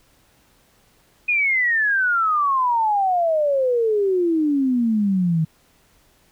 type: exponential sweep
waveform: sine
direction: down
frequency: 2489 to 155.56 Hz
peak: -16 dBFS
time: 1.28-5.45 s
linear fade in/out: 10 ms
effects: pink hiss -58 dBFS RMS until 6.31 s